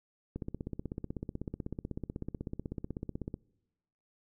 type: click train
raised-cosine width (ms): 3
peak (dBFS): -24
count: 49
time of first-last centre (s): 0.36-3.341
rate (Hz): 16.1
effects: noise-tail reverb RT60 1.0 s tail -25 dB re dry